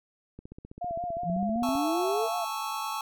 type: click train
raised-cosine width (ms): 3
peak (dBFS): -30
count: 22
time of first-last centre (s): 0.39-1.754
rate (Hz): 15.4
type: tone with vibrato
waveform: sine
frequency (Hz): 690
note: F5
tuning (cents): -21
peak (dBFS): -30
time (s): 0.81-2.45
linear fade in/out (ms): 10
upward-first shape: sine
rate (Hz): 5.3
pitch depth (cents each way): 59
type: exponential sweep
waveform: sine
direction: up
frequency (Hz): 164.81 to 472.4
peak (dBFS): -27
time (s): 1.24-2.29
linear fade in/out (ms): 50
type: chord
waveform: square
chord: A major seventh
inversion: third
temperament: equal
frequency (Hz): 830.6 / 880 / 1108.7 / 1318.5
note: G#5 / A5 / C#6 / E6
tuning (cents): 0 / 0 / 0 / 0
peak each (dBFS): -40 / -36 / -36 / -39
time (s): 1.63-3.01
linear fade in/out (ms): 2
effects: none